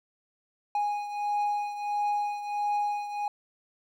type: beating tone pair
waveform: triangle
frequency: 826 / 827.5 Hz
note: G#5 / G#5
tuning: -10 / -6 cents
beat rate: 1.5 Hz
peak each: -26 / -32 dBFS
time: 0.75-3.28 s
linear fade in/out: 2 ms
effects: none